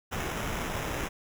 pink noise with sample-and-hold, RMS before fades -33 dBFS, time 0.11-1.09 s, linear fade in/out 20 ms, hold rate 4410 Hz, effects none

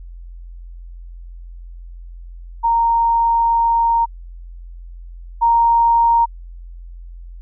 sine tone pair in turn, 927 / 930.6 Hz, A#5 / A#5, -10 / -3 cents, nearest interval unison, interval 7 cents, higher second, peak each -12 / -10 dBFS, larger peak second, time 2.63-4.06 / 5.41-6.26 s, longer first, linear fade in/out 20 ms, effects added 43 Hz sine -32 dBFS peak until 7.41 s

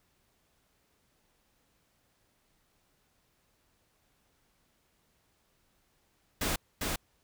pink noise with echo, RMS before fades -31 dBFS, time 6.41-6.56 s, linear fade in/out 5 ms, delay 400 ms, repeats 1, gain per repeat -2 dB, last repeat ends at 6.96 s, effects pink hiss -72 dBFS RMS until 7.23 s

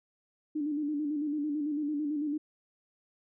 sine tone with vibrato, 296.7 Hz, D4, 18 cents sharp, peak -29 dBFS, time 0.55-2.38 s, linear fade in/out 10 ms, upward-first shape square, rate 9 Hz, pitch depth 52 cents each way, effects none

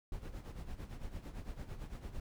brown noise with tremolo, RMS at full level -42 dBFS, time 0.12-2.2 s, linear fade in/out 2 ms, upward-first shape sine, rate 8.9 Hz, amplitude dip 70%, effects none

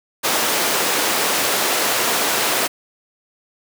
pink high-pass noise, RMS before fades -19 dBFS, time 0.23-2.68 s, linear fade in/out 20 ms, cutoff 410 Hz, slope 12 dB/octave, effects none

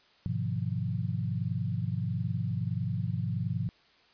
sine chord, F half-diminished seventh, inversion first, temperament equal with one note detuned, 103.83 / 125.34 / 155.56 / 174.61 Hz, Ab2 / Cb3 / Eb3 / F3, 0 / +26 / 0 / 0 cents, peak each -33 / -33 / -37 / -35 dBFS, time 0.26-3.69 s, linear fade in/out 0 ms, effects white hiss -62 dBFS RMS until 4.13 s + resampled to 11025 Hz

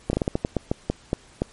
slowing click train, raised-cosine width 2 ms, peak -8 dBFS, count 12, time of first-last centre 0.1-1.42 s, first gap 31 ms, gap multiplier 1.25, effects pink hiss -52 dBFS RMS until 1.52 s + MP3 48 kbps

